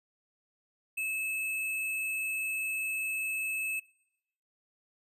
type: tone with sample-and-hold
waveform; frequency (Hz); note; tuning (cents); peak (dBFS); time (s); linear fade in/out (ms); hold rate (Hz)
sine; 2600; E7; -24; -30; 0.97-3.8; 10; 11025
effects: noise-tail reverb RT60 0.8 s tail -22 dB re dry + resampled to 32000 Hz